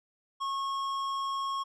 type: tone with tanh clipping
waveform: sine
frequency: 1092 Hz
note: C#6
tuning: 26 cents flat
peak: -32 dBFS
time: 0.4-1.64 s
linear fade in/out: 20 ms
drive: 12 dB
effects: none